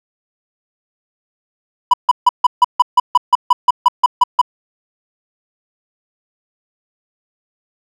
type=tone bursts; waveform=triangle; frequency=987.8 Hz; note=B5; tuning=in tune; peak=-3 dBFS; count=15; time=1.91-4.415 s; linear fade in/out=5 ms; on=27 ms; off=150 ms; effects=none